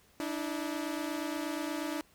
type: tone pair together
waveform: sawtooth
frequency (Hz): 294.1 / 322.5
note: D4 / E4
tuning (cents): +3 / -38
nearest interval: major second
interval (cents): 159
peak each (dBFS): -32 / -33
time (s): 0.2-2.01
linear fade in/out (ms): 0
effects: pink hiss -64 dBFS RMS until 2.14 s